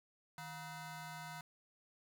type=ring-modulated tone; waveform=20% pulse; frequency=556 Hz; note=C#5; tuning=5 cents sharp; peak=-38 dBFS; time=0.38-1.41 s; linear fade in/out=2 ms; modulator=399 Hz; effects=none